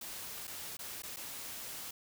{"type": "noise with dropouts", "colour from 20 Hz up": "white", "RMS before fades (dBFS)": -44, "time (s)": [0.01, 1.91], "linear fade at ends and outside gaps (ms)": 5, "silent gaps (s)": [[0.472, 0.476], [0.77, 0.79], [1.022, 1.033], [1.162, 1.168]], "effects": []}